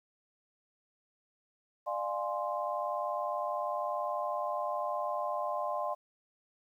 sine chord, D half-diminished seventh, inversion none, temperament equal with one note detuned, 598.6 / 698.5 / 830.6 / 1046.5 Hz, D5 / F5 / Ab5 / C6, +33 / 0 / 0 / 0 cents, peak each -36 / -37 / -40 / -36 dBFS, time 1.86-5.95 s, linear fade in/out 20 ms, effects 11-bit

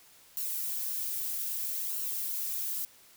violet noise with flanger, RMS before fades -34 dBFS, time 0.37-2.85 s, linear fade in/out 0 ms, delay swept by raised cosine 0.7 to 5.1 ms, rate 0.62 Hz, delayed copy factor +0.55, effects white hiss -58 dBFS RMS until 3.16 s

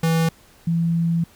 square / sine tone pair in turn, 163.7 / 167.53 Hz, E3 / E3, -12 / +28 cents, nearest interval unison, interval 40 cents, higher second, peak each -17 / -17 dBFS, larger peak neither, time 0.03-0.29 / 0.67-1.24 s, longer second, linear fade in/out 5 ms, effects pink hiss -52 dBFS RMS until 1.35 s

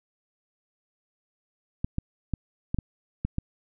clicks, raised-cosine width 5 ms, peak -14 dBFS, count 7, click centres 1.845 / 1.984 / 2.337 / 2.745 / 2.787 / 3.25 / 3.384 s, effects none

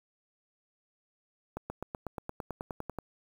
accelerating click train, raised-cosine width 1 ms, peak -22 dBFS, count 14, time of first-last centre 1.57-2.987 s, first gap 130 ms, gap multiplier 0.97, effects 8-bit

